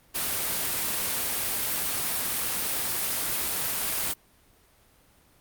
white noise, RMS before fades -28 dBFS, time 0.14-4.14 s, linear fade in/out 20 ms, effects pink hiss -60 dBFS RMS until 5.4 s + Opus 32 kbps

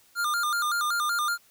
square tone with vibrato, 1300 Hz, E6, 24 cents flat, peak -25 dBFS, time 0.15-1.38 s, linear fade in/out 50 ms, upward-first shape square, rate 5.3 Hz, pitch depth 130 cents each way, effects white hiss -60 dBFS RMS until 1.5 s

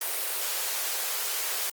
white high-pass noise, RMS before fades -30 dBFS, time 0.01-1.7 s, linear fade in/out 5 ms, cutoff 380 Hz, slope 48 dB/octave, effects Opus 32 kbps

